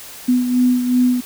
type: beating tone pair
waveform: sine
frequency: 248.8 / 251.5 Hz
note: B3 / B3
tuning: +13 / +32 cents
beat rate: 2.7 Hz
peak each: -13 / -21 dBFS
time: 0.28-1.21 s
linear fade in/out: 10 ms
effects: white hiss -36 dBFS RMS until 1.25 s